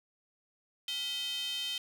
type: tone with high-pass filter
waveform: square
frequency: 282.8 Hz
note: C#4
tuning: 35 cents sharp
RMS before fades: -36 dBFS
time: 0.88-1.78 s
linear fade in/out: 2 ms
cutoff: 3200 Hz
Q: 7.1
effects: none